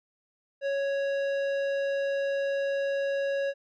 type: tone with tanh clipping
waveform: sine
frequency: 554.4 Hz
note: C#5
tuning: in tune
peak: -28 dBFS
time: 0.61-3.54 s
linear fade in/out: 50 ms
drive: 13 dB
effects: none